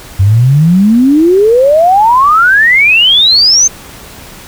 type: exponential sweep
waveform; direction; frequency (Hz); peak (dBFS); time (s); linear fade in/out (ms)
sine; up; 92.5 to 6400; -3; 0.19-3.68; 10
effects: pink hiss -31 dBFS RMS until 4.47 s